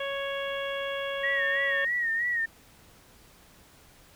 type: harmonic tone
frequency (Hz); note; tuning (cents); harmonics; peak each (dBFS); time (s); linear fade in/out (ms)
554.4; C#5; 0; 1 / 2 / 3 / 4 / 5 / 6; -32 / -39 / -37 / -41 / -41 / -40; 0-1.85; 5
type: tone with vibrato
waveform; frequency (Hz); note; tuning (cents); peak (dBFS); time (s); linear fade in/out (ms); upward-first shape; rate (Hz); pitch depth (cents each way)
sine; 1876; A#6; +11; -25; 1.23-2.46; 10; sine; 3.1; 69
effects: pink hiss -56 dBFS RMS until 4.15 s